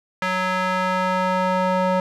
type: tone with band-pass filter sweep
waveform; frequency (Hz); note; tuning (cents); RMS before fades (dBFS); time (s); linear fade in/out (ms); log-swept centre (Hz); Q
square; 185; F#3; 0; -21; 0.22-2; 2; 1600 to 750; 1.3
effects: none